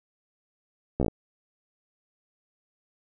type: slowing click train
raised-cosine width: 2 ms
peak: -12 dBFS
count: 6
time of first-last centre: 1-1.082 s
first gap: 14 ms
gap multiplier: 1.08
effects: none